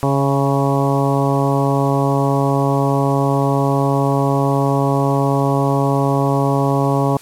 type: harmonic tone with a mistuned harmonic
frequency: 138.59 Hz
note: C#3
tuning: in tune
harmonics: 1 / 2 / 3 / 4 / 5 / 6 / 7 / 8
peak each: -17 / -20 / -22 / -23 / -24 / -25 / -25 / -26 dBFS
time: 0.03-7.17 s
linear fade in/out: 0 ms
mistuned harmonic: 5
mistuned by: -20 cents
effects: white hiss -41 dBFS RMS until 7.21 s + low-pass 12000 Hz 12 dB/octave